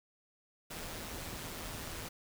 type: noise with amplitude modulation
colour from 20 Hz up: pink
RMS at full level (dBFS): -41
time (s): 0.7-2.09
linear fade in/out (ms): 10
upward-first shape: sine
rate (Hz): 162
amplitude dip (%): 45
effects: none